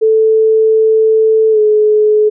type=tone with pitch glide; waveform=sine; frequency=440 to 425.7 Hz; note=A4 to G#4; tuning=0 to +43 cents; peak=-6 dBFS; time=0.01-2.3 s; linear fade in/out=20 ms; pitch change=-57 cents; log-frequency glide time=1.51-1.59 s; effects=none